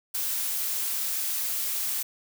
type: noise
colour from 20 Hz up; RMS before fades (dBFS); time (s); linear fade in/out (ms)
blue; -29; 0.14-2.03; 10
effects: none